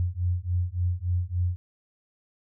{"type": "beating tone pair", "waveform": "sine", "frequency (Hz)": [87.31, 90.81], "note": ["F2", "F#2"], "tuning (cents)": [0, -32], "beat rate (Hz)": 3.5, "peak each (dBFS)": -27, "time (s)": [0, 1.56], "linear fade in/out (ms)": 0, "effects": []}